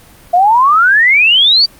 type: exponential sweep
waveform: sine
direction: up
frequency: 682 to 4699 Hz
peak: -5 dBFS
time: 0.33-1.66 s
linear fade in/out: 10 ms
effects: pink hiss -41 dBFS RMS until 1.79 s + Opus 24 kbps